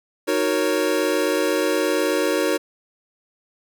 square chord, D# minor seventh, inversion none, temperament equal, 311.1 / 370 / 466.2 / 554.4 Hz, D#4 / F#4 / A#4 / C#5, 0 / 0 / 0 / 0 cents, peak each -25 dBFS, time 0.27-2.58 s, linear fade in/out 20 ms, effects none

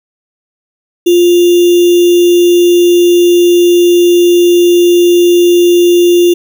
sine tone with sample-and-hold, 350.1 Hz, F4, 4 cents sharp, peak -3 dBFS, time 1.06-6.34 s, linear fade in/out 10 ms, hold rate 3150 Hz, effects none

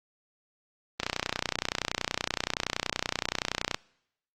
click train, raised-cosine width 0.2 ms, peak -9 dBFS, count 85, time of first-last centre 1-3.745 s, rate 30.6 Hz, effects noise-tail reverb RT60 0.8 s tail -25 dB re dry + Opus 24 kbps

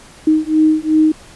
sine beating tone pair, 310.5 / 313.2 Hz, D#4 / D#4, -3 / +11 cents, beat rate 2.7 Hz, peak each -13 dBFS, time 0.27-1.12 s, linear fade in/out 5 ms, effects pink hiss -41 dBFS RMS until 1.35 s + resampled to 24000 Hz

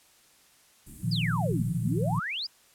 pink band-stop noise, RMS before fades -45 dBFS, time 0.86-2.19 s, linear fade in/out 10 ms, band 320 to 7800 Hz, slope 48 dB/octave
sine chord, Bb suspended fourth, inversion none, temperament equal, 116.54 / 155.56 / 174.61 Hz, Bb2 / Eb3 / F3, 0 / 0 / 0 cents, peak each -29 / -30 / -30 dBFS, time 1.03-2.2 s, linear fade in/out 10 ms
sine exponential two-way sweep, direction down then up, 5190 to 107.1 to 5190 Hz, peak -30 dBFS, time 1.11-2.47 s, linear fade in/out 10 ms, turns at 1.73 s
effects white hiss -60 dBFS RMS until 2.74 s + low-pass 12000 Hz 12 dB/octave

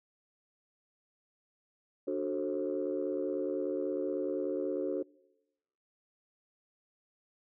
sine chord, D dominant seventh, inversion none, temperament equal with one note detuned, 293.7 / 370 / 440 / 535.2 Hz, D4 / F#4 / A4 / C5, 0 / 0 / 0 / +39 cents, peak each -36 / -34 / -37 / -36 dBFS, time 2.07-5.03 s, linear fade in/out 10 ms, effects noise-tail reverb RT60 1.0 s tail -24 dB re dry + tanh soft clip ceiling -23 dBFS

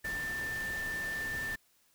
sine tone in noise, 1781 Hz, A6, 21 cents sharp, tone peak -34 dBFS, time 0.04-1.56 s, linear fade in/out 10 ms, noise pink, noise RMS -44 dBFS, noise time 0.04-1.56 s, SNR +7 dB, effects white hiss -69 dBFS RMS until 1.94 s

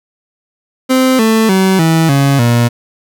30% pulse tone with pitch steps, 259.4 / 221.9 / 189.89 / 162.47 / 139.01 / 118.94 Hz, C4 / A3 / F#3 / E3 / C#3 / A#2, -15 / +15 / +45 / -25 / +5 / +35 cents, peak -5 dBFS, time 0.89-2.69 s, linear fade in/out 20 ms, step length 300 ms, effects none

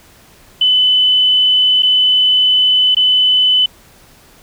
sine tone with dropouts, 3012 Hz, F#7, 30 cents sharp, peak -8 dBFS, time 0.61-3.66 s, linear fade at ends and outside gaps 5 ms, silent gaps 1.824-1.83 / 2.948-2.967 s, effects pink hiss -45 dBFS RMS until 4.42 s

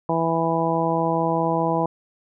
harmonic tone, 164.81 Hz, E3, in tune, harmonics 1 / 2 / 3 / 4 / 5 / 6, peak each -26 / -26 / -26 / -26 / -26 / -26 dBFS, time 0.09-1.86 s, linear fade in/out 2 ms, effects none

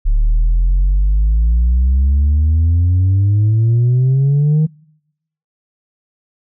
sine exponential sweep, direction up, 35.54 to 158 Hz, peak -7 dBFS, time 0.05-4.67 s, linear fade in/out 20 ms, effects noise-tail reverb RT60 0.8 s tail -26 dB re dry + tanh soft clip ceiling -8 dBFS

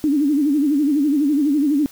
sine tone with vibrato, 290 Hz, D4, 22 cents flat, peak -14 dBFS, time 0.04-1.86 s, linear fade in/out 0 ms, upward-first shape sine, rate 12 Hz, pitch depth 120 cents each way, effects white hiss -45 dBFS RMS until 1.91 s

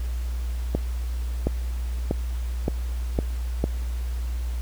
accelerating click train, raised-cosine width 2 ms, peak -9 dBFS, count 6, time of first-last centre 0.75-3.64 s, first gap 720 ms, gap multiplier 0.89, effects added 60 Hz sine -25 dBFS peak until 4.61 s + pink hiss -46 dBFS RMS until 4.61 s

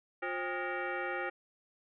sine tone with frequency modulation, 531 Hz, C5, 25 cents sharp, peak -33 dBFS, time 0.22-1.3 s, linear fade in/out 10 ms, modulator 444 Hz, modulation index 3.8, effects none

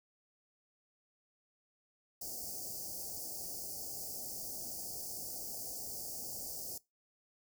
white band-stop noise, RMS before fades -43 dBFS, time 2.21-6.78 s, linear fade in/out 5 ms, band 810 to 4600 Hz, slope 96 dB/octave, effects noise-tail reverb RT60 0.2 s tail -20 dB re dry

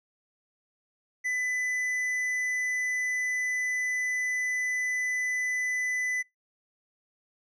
sine tone with tanh clipping, 2000 Hz, B6, 21 cents sharp, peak -28 dBFS, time 1.24-6.23 s, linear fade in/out 20 ms, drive 8 dB, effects noise-tail reverb RT60 0.2 s tail -26 dB re dry

